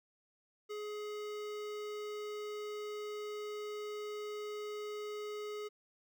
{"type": "tone with notch filter", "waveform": "square", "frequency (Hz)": 420, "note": "G#4", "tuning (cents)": 19, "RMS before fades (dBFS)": -42, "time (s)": [0.69, 5.69], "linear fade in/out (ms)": 20, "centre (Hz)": 11000, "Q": 0.61, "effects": []}